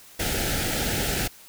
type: band-stop noise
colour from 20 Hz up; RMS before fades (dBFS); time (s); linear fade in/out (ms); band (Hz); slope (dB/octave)
pink; -26; 0.19-1.28; 10; 870 to 1300; 96
effects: white hiss -49 dBFS RMS until 1.48 s